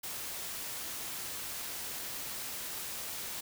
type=noise; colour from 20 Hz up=white; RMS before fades=-40 dBFS; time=0.03-3.41 s; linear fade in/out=10 ms; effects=none